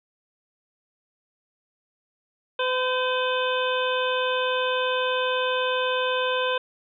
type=harmonic tone with a mistuned harmonic; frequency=508 Hz; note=B4; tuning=49 cents sharp; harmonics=1 / 2 / 3 / 5 / 6 / 7; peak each=-25 / -28 / -30 / -32 / -33 / -33 dBFS; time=2.59-6.58 s; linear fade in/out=5 ms; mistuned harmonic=3; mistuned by=+23 cents; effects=none